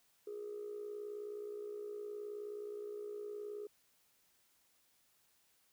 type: tone with amplitude modulation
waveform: sine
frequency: 415.3 Hz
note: G#4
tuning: in tune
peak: -38 dBFS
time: 0.27-3.67 s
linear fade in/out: 5 ms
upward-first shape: sine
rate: 59.2 Hz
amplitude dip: 65%
effects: tanh soft clip ceiling -37 dBFS + white hiss -73 dBFS RMS until 5.72 s